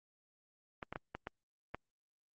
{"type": "clicks", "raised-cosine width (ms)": 0.5, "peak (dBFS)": -25, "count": 6, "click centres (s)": [0.828, 0.926, 0.959, 1.15, 1.271, 1.746], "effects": ["Opus 24 kbps"]}